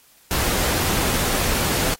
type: noise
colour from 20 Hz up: pink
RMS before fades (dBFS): -22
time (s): 0.31-1.94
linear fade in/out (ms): 0
effects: white hiss -54 dBFS RMS until 1.99 s + AAC 48 kbps